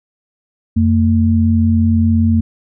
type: tone pair together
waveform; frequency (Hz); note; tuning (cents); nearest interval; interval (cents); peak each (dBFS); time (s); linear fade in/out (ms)
sine; 89.3 / 226.3; F2 / A3; +39 / +49; octave + major third; 1610; -12; 0.76-2.41; 10
effects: none